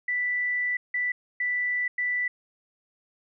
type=tone bursts at uneven times; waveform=sine; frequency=1975.5 Hz; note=B6; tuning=in tune; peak=-24 dBFS; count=4; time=0.08-0.77 / 0.94-1.12 / 1.4-1.88 / 1.98-2.28 s; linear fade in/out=5 ms; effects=none